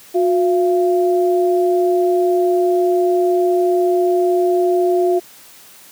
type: tone pair together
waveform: sine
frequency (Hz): 361 / 683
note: F#4 / F5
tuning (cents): -43 / -39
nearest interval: major seventh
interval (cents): 1104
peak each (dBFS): -13 / -19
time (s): 0.14-5.2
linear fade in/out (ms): 20
effects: white hiss -43 dBFS RMS until 5.91 s + high-pass 100 Hz 12 dB/octave